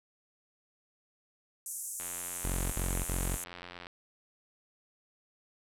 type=band-pass noise; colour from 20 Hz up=white; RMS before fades=-40 dBFS; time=1.66-3.44 s; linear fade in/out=2 ms; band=6600 to 12000 Hz; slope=48 dB/octave
type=click train; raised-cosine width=0.3 ms; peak=-28 dBFS; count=166; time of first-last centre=2-3.869 s; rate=88.3 Hz
type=tone bursts; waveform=sawtooth; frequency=45 Hz; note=F#1; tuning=47 cents flat; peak=-27 dBFS; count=3; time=2.44-3.366 s; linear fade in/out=10 ms; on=280 ms; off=43 ms
effects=none